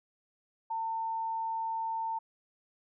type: tone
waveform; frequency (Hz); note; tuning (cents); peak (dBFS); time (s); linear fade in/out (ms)
sine; 900; A5; +39; -31; 0.7-2.19; 10
effects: none